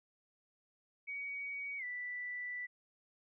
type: tone with pitch glide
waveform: sine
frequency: 2254 to 1973.6 Hz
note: C#7 to B6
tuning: +28 to -2 cents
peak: -39 dBFS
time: 1.07-2.67 s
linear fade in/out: 20 ms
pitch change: -230 cents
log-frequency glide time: 1.78-1.84 s
effects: none